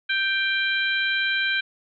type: harmonic tone with a mistuned harmonic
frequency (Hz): 790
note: G5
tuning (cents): +13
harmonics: 2 / 3 / 4 / 5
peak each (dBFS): -23 / -27 / -29 / -31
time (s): 0.09-1.61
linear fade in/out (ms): 10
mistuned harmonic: 2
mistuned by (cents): -16
effects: none